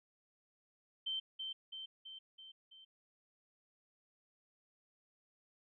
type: tone with echo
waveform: sine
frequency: 3110 Hz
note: G7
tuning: 14 cents flat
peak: -36 dBFS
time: 1.06-1.2 s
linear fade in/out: 10 ms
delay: 330 ms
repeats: 5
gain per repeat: -4 dB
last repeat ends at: 2.85 s
effects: none